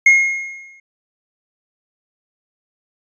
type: tone with exponential decay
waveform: triangle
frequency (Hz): 2150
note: C7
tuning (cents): +47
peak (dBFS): -3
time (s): 0.06-0.8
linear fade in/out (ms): 5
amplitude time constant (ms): 160
effects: resampled to 22050 Hz